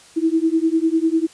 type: beating tone pair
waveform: sine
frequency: 320 / 330 Hz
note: D#4 / E4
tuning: +49 / +2 cents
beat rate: 10 Hz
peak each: -18 dBFS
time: 0.16-1.27 s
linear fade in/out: 20 ms
effects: white hiss -47 dBFS RMS until 1.33 s + resampled to 22050 Hz